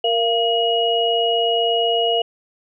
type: tone cluster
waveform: sine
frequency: 464.5 / 686 / 2898 Hz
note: A#4 / F5 / F#7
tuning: -6 / -31 / -37 cents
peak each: -20 dBFS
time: 0.04-2.22 s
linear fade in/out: 5 ms
effects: none